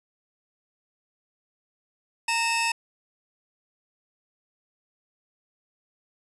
sawtooth tone pair together, 922 / 2608 Hz, A#5 / E7, -19 / -19 cents, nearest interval octave + tritone, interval 1800 cents, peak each -22 dBFS, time 2.28-2.72 s, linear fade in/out 5 ms, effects resampled to 24000 Hz

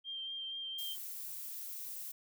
sine tone with vibrato, 3171 Hz, G7, 19 cents sharp, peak -39 dBFS, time 0.04-0.97 s, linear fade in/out 50 ms, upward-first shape sine, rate 4.2 Hz, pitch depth 16 cents each way
violet noise, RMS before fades -44 dBFS, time 0.78-2.12 s, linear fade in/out 10 ms
effects none

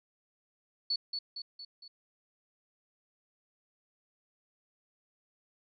sine tone with echo, 4435 Hz, C#8, in tune, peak -28 dBFS, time 0.9-0.96 s, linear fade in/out 5 ms, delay 230 ms, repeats 4, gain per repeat -5 dB, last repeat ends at 1.88 s, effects none

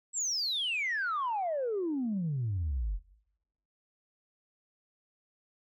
sine exponential sweep, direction down, 7902 to 42.53 Hz, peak -28 dBFS, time 0.13-3 s, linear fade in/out 50 ms, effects noise-tail reverb RT60 0.9 s tail -23 dB re dry + tanh soft clip ceiling -26 dBFS

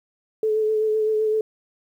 sine tone with vibrato, 433 Hz, A4, 28 cents flat, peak -18 dBFS, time 0.43-1.41 s, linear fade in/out 2 ms, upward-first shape sine, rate 7.8 Hz, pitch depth 21 cents each way, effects 9-bit

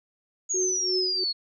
sine exponential sweep, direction down, 6770 to 4300 Hz, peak -24 dBFS, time 0.49-1.33 s, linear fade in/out 20 ms
sine tone with tremolo, 370 Hz, F#4, in tune, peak -24 dBFS, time 0.54-1.24 s, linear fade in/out 5 ms, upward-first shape triangle, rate 2.9 Hz, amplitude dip 95%
effects none

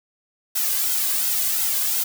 blue noise with flanger, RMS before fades -22 dBFS, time 0.55-2.04 s, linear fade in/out 10 ms, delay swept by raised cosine 1.7 to 2.23 ms, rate 2.8 Hz, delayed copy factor -0.75, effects none

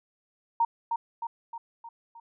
sine tone with echo, 927 Hz, A#5, 10 cents flat, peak -20 dBFS, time 0.6-0.65 s, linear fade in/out 5 ms, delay 310 ms, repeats 5, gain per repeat -5 dB, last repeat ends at 2.2 s, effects none

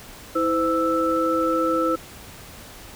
sine tone cluster, 324.8 / 512 / 1320 Hz, E4 / C5 / E6, -26 / -38 / +2 cents, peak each -23 dBFS, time 0.35-1.96 s, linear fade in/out 10 ms, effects pink hiss -42 dBFS RMS until 2.95 s

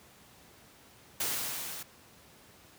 white noise with level ramp, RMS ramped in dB -31 to -42 dBFS, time 1.2-1.83 s, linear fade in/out 5 ms, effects pink hiss -57 dBFS RMS until 2.78 s + high-pass 80 Hz 12 dB/octave

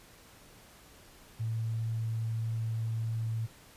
sine tone, 112.7 Hz, A2, 42 cents sharp, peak -30 dBFS, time 1.39-3.47 s, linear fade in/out 20 ms, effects pink hiss -56 dBFS RMS until 3.76 s + resampled to 32000 Hz

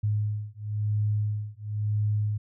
sine beating tone pair, 104.8 / 105.78 Hz, G#2 / G#2, +16 / +32 cents, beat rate 0.98 Hz, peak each -28 dBFS, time 0.03-2.38 s, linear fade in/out 10 ms, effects none

